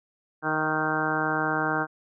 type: harmonic tone with a mistuned harmonic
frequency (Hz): 155.56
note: D#3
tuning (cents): 0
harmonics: 1 / 2 / 3 / 4 / 5 / 6 / 7 / 8 / 9 / 10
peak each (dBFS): -35 / -31 / -34 / -35 / -31 / -34 / -34 / -35 / -31 / -30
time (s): 0.42-1.87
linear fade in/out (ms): 50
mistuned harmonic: 4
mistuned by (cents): +17
effects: none